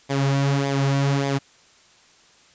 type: tone with flanger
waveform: sawtooth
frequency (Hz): 138.59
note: C#3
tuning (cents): 0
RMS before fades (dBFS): -21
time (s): 0.09-1.39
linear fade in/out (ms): 20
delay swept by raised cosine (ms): 0.7 to 4.9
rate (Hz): 1.7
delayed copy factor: -0.6
effects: white hiss -54 dBFS RMS until 2.54 s + resampled to 16000 Hz